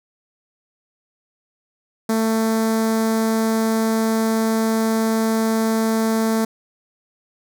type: tone with notch filter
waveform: sawtooth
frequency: 222.7 Hz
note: A3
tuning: 21 cents sharp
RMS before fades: -19 dBFS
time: 2.09-6.45 s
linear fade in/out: 5 ms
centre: 2800 Hz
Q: 0.97
effects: none